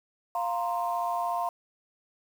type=chord; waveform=sine; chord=F suspended fourth; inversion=none; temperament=just; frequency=698.5 / 931.3 / 1047.7 Hz; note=F5 / Bb5 / C6; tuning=0 / -2 / +2 cents; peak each=-29 / -32 / -32 dBFS; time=0.35-1.49 s; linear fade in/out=2 ms; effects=tanh soft clip ceiling -17 dBFS + 8-bit